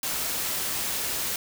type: noise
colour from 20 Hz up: white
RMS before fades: -29 dBFS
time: 0.03-1.36 s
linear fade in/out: 2 ms
effects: none